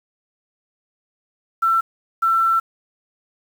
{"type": "tone bursts at uneven times", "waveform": "sine", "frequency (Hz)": 1342, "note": "E6", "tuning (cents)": 31, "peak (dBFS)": -14, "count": 2, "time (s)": [[1.62, 1.81], [2.22, 2.6]], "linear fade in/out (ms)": 10, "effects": ["7-bit"]}